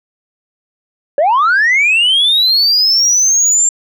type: linear sweep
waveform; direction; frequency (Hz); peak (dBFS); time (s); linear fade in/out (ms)
sine; up; 540 to 7400; -6; 1.18-3.69; 2
effects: tanh soft clip ceiling -6 dBFS